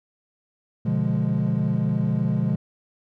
triangle chord, B diminished seventh, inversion none, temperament equal, 123.47 / 146.83 / 174.61 / 207.7 Hz, B2 / D3 / F3 / Ab3, 0 / 0 / 0 / 0 cents, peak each -23 dBFS, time 0.85-2.56 s, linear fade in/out 10 ms, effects tanh soft clip ceiling -12 dBFS

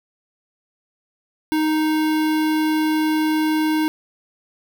square tone with notch filter, 311.1 Hz, D#4, in tune, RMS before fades -19 dBFS, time 1.52-3.88 s, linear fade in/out 0 ms, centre 7100 Hz, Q 1.2, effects none

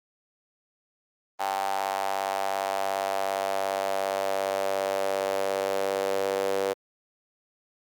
sawtooth tone with high-pass filter sweep, 97.3 Hz, G2, 12 cents flat, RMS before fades -28 dBFS, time 1.39-6.74 s, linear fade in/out 20 ms, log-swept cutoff 800 to 490 Hz, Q 4.7, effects Opus 24 kbps

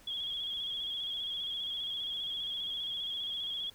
sine tone with vibrato, 3318 Hz, G#7, 2 cents flat, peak -34 dBFS, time 0.07-3.7 s, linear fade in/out 5 ms, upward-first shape square, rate 15 Hz, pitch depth 37 cents each way, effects pink hiss -59 dBFS RMS until 3.74 s

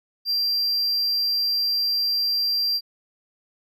triangle tone, 4725 Hz, D8, 10 cents sharp, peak -19 dBFS, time 0.25-2.81 s, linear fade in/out 50 ms, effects none

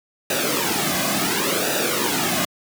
pink noise with flanger, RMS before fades -21 dBFS, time 0.3-2.45 s, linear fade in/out 2 ms, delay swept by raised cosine 0.92 to 2.22 ms, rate 0.7 Hz, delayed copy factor -0.7, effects high-pass 200 Hz 12 dB/octave

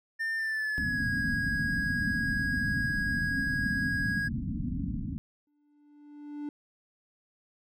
triangle tone with pitch glide, 1800 to 1650.6 Hz, A6 to G#6, +39 to -11 cents, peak -27 dBFS, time 0.19-4.29 s, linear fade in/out 20 ms, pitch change -150 cents, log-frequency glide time 0.36-1.04 s
white low-pass noise, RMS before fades -33 dBFS, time 0.78-5.18 s, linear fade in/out 0 ms, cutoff 280 Hz, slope 96 dB/octave
triangle tone with exponential growth, 293.7 Hz, D4, in tune, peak -30 dBFS, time 5.47-6.49 s, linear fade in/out 2 ms, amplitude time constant 220 ms
effects none

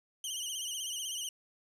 20% pulse tone with vibrato, 3030 Hz, F#7, 40 cents sharp, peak -30 dBFS, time 0.24-1.29 s, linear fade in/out 2 ms, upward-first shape sine, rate 16 Hz, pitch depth 88 cents each way, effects none

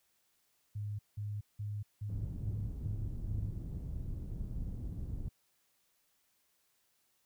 sine tone bursts, 103.83 Hz, G#2, in tune, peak -36 dBFS, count 7, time 0.75-3.51 s, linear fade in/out 10 ms, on 240 ms, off 180 ms
pink low-pass noise, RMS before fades -40 dBFS, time 2.09-5.29 s, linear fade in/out 5 ms, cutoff 150 Hz, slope 12 dB/octave
effects white hiss -75 dBFS RMS until 7.25 s

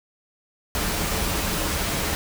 pink noise with comb filter, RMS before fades -25 dBFS, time 0.75-2.15 s, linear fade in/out 0 ms, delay 8 ms, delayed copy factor -0.5, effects none

